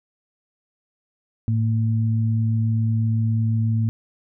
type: tone pair together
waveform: sine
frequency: 110 / 227 Hz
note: A2 / A#3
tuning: 0 / -46 cents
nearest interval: octave + minor second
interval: 1254 cents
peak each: -18 / -26 dBFS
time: 1.48-3.89 s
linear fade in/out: 0 ms
effects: none